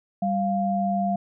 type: tone pair together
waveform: sine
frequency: 196 / 697.6 Hz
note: G3 / F5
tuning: 0 / -2 cents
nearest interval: octave + minor seventh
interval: 2198 cents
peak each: -24 dBFS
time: 0.22-1.16 s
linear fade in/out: 5 ms
effects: none